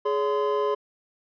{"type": "tone cluster", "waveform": "triangle", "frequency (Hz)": [418.5, 565, 1029], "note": ["G#4", "C#5", "C6"], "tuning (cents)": [13, 33, -29], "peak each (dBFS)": [-22, -27, -26], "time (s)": [0.05, 0.75], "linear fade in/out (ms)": 10, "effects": ["resampled to 11025 Hz"]}